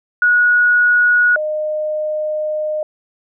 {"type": "tone pair in turn", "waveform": "sine", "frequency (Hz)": [1457, 612.6], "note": ["F#6", "D#5"], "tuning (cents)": [-27, -27], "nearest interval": "octave + minor third", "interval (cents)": 1500, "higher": "first", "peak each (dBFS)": [-9, -17], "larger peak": "first", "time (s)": [[0.22, 1.36], [1.36, 2.83]], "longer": "second", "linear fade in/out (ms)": 2, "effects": []}